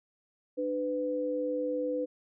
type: tone pair together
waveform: sine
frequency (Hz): 298.6 / 500.8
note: D4 / B4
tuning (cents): +29 / +24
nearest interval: major sixth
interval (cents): 895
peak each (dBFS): -34 / -30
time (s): 0.57-2.06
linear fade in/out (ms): 20
effects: none

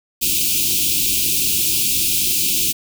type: band-stop noise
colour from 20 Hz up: white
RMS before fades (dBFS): -18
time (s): 0.21-2.73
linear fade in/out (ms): 20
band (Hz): 390 to 2400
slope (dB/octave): 96
effects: none

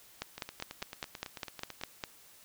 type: two click trains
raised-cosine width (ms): 0.2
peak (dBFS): -18 / -24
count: 10 / 14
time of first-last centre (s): 0.22-2.038 / 0.38-1.813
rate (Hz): 4.95 / 9.07
effects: white hiss -58 dBFS RMS until 2.44 s

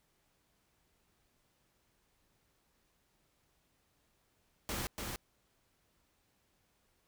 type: noise with echo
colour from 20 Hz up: pink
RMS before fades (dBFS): -38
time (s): 4.69-4.87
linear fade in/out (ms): 0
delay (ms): 290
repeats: 1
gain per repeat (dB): -3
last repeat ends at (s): 5.16
effects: pink hiss -75 dBFS RMS until 7.07 s

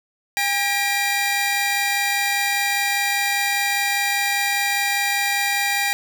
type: tone cluster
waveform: sawtooth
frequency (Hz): 808 / 1915 / 2379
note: G#5 / A#6 / D7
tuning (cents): -48 / +46 / +22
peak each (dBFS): -20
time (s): 0.37-5.93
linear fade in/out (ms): 0
effects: none

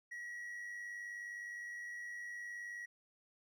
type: tone with amplitude modulation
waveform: triangle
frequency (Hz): 1917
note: A#6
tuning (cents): +48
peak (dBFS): -40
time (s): 0.11-2.86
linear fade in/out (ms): 10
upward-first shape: sine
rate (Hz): 99.4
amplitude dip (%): 40
effects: none

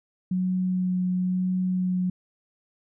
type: tone with vibrato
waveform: sine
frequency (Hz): 183.3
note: F#3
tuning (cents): -16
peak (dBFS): -22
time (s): 0.31-2.1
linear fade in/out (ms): 5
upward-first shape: sine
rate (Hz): 0.99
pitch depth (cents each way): 10
effects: none

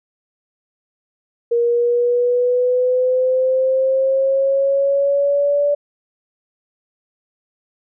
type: exponential sweep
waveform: sine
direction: up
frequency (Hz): 470.3 to 580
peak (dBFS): -13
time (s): 1.51-5.75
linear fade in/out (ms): 10
effects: none

